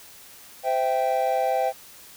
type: chord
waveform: triangle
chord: C major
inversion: none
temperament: equal with one note detuned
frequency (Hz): 516 / 659.3 / 784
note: C5 / E5 / G5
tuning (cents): -24 / 0 / 0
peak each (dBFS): -24 / -24 / -22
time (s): 0.63-1.73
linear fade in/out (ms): 50
effects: white hiss -47 dBFS RMS until 2.16 s